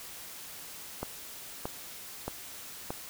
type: click train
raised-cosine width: 1 ms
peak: -19 dBFS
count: 4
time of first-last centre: 1.03-2.905 s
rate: 1.6 Hz
effects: white hiss -45 dBFS RMS until 3.09 s